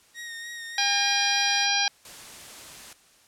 sawtooth tone with vibrato, 1864.7 Hz, A#6, in tune, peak -32 dBFS, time 0.14-1.68 s, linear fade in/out 50 ms, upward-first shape sine, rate 3.4 Hz, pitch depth 26 cents each way
harmonic tone, 806 Hz, G5, 48 cents sharp, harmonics 1 / 2 / 3 / 4 / 5 / 6 / 7, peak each -29 / -29 / -29 / -29 / -29 / -29 / -29 dBFS, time 0.78-1.88 s, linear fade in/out 2 ms
white noise, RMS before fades -43 dBFS, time 2.05-2.93 s, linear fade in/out 2 ms
effects white hiss -58 dBFS RMS until 3.27 s + low-pass 10000 Hz 12 dB/octave

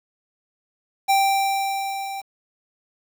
square tone with level ramp, 784 Hz, G5, in tune, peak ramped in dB -15 to -30 dBFS, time 1.08-2.22 s, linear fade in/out 20 ms, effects 8-bit

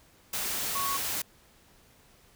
sine tone in noise, 1108.7 Hz, C#6, in tune, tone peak -30 dBFS, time 0.75-0.97 s, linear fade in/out 5 ms, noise white, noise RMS -32 dBFS, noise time 0.33-1.22 s, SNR -1 dB, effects pink hiss -60 dBFS RMS until 2.35 s

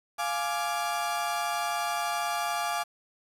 35% pulse chord, D diminished, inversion first, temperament equal with one note detuned, 698.5 / 837.4 / 1174.7 Hz, F5 / Ab5 / D6, 0 / +14 / 0 cents, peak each -30 / -31 / -31 dBFS, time 0.18-2.84 s, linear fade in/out 20 ms, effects resampled to 32000 Hz + 8-bit

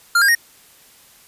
square tone with pitch steps, 1396.9 / 1613.9 / 1864.6 Hz, F6 / G6 / A#6, 0 / +50 / 0 cents, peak -12 dBFS, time 0.15-0.351 s, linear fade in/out 5 ms, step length 67 ms, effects white hiss -49 dBFS RMS until 1.27 s + resampled to 32000 Hz

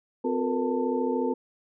sine tone cluster, 256.8 / 361.2 / 445.2 / 478.8 / 889 Hz, C4 / F#4 / A4 / A#4 / A5, -32 / -42 / +20 / +46 / +18 cents, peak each -28 / -32 / -30 / -30 / -34 dBFS, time 0.24-1.34 s, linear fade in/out 10 ms, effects none

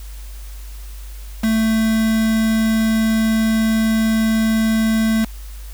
triangle tone with quantisation, 221.6 Hz, A3, 13 cents sharp, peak -12 dBFS, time 1.43-5.25 s, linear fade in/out 10 ms, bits 4, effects added 50 Hz sine -30 dBFS peak until 5.73 s + white hiss -44 dBFS RMS until 5.73 s

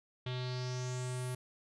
square tone with low-pass filter sweep, 126.2 Hz, B2, 38 cents sharp, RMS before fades -38 dBFS, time 0.26-1.35 s, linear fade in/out 5 ms, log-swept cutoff 3400 to 11000 Hz, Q 4.3, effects none

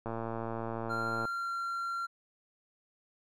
click train, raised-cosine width 1 ms, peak -23 dBFS, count 137, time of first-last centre 0.06-1.253 s, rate 114 Hz
triangle tone with pitch glide, 1383 to 1373.4 Hz, F6 to F6, -17 to -29 cents, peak -31 dBFS, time 0.89-2.07 s, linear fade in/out 20 ms, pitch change -12 cents, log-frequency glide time 1.26-1.51 s
effects none

